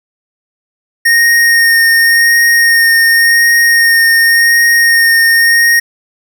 square tone with vibrato, 1850 Hz, A#6, 14 cents flat, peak -6 dBFS, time 1.05-5.8 s, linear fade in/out 10 ms, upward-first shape sine, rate 0.9 Hz, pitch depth 13 cents each way, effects none

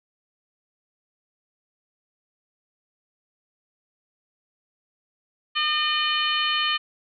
harmonic tone, 607 Hz, D#5, 43 cents flat, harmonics 2 / 3 / 4 / 5 / 6 / 7, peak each -27 / -29 / -29 / -24 / -36 / -33 dBFS, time 5.55-6.78 s, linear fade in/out 20 ms, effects none

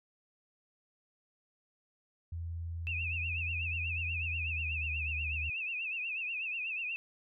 sine tone with pitch glide, 84 to 76.58 Hz, E2 to D#2, +33 to -27 cents, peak -36 dBFS, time 2.32-5.5 s, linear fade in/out 5 ms, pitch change -160 cents, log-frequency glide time 4.13-4.98 s
sine tone with vibrato, 2603 Hz, E7, 22 cents flat, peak -34 dBFS, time 2.87-6.96 s, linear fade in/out 0 ms, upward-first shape triangle, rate 8.2 Hz, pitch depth 130 cents each way
effects none

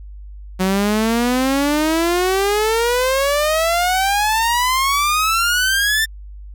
sawtooth exponential sweep, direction up, 184 to 1800 Hz, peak -11 dBFS, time 0.59-6.06 s, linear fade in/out 20 ms, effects added 50 Hz sine -32 dBFS peak until 6.54 s

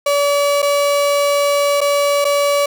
35% pulse tone with dropouts, 572 Hz, D5, 46 cents flat, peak -11 dBFS, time 0.06-2.66 s, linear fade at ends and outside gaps 5 ms, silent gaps 0.62-0.626 / 1.807-1.813 / 2.245-2.25 s, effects none

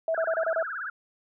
sine tone bursts, 651 Hz, E5, 22 cents flat, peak -23 dBFS, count 6, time 0.08-0.627 s, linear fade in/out 2 ms, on 67 ms, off 29 ms
sine tone with vibrato, 1462 Hz, F#6, 21 cents flat, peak -31 dBFS, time 0.14-0.9 s, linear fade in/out 5 ms, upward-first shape triangle, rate 18 Hz, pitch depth 270 cents each way
effects none

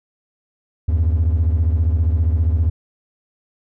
triangle beating tone pair, 78.4 / 93.4 Hz, D#2 / F#2, +14 / +17 cents, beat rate 15 Hz, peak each -12 / -17 dBFS, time 0.88-2.7 s, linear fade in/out 10 ms, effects tanh soft clip ceiling -8 dBFS

